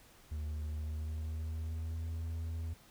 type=tone with pitch glide; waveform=triangle; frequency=76 to 81.93 Hz; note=D#2 to E2; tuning=-40 to -10 cents; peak=-34 dBFS; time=0.31-2.74 s; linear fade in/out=10 ms; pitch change=+130 cents; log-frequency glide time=0.64-2.08 s; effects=pink hiss -61 dBFS RMS until 2.9 s